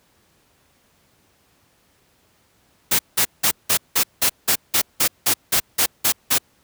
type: noise bursts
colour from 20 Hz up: white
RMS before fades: -17 dBFS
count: 14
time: 2.91-6.384 s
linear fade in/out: 10 ms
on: 81 ms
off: 180 ms
effects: pink hiss -60 dBFS RMS until 6.63 s + high-pass 60 Hz 12 dB/octave